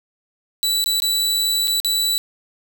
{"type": "tone with dropouts", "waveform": "sawtooth", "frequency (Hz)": 3951, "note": "B7", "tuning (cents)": 0, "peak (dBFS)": -14, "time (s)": [0.63, 2.18], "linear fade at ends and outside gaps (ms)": 0, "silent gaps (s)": [[0.841, 0.86], [1.001, 1.021], [1.673, 1.679], [1.801, 1.847]], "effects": []}